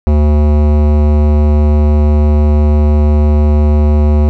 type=tone with hard clipping; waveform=sine; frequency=74.5 Hz; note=D2; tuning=25 cents sharp; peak=-8 dBFS; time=0.07-4.29 s; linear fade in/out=0 ms; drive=17 dB; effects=none